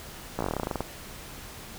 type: slowing click train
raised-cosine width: 1 ms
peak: -14 dBFS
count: 15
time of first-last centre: 0.39-0.806 s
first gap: 16 ms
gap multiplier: 1.09
effects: pink hiss -43 dBFS RMS until 1.78 s